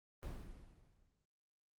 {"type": "noise with exponential decay", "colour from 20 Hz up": "brown", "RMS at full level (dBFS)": -42, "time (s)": [0.23, 1.25], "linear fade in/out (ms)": 0, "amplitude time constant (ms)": 220, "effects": ["Opus 24 kbps"]}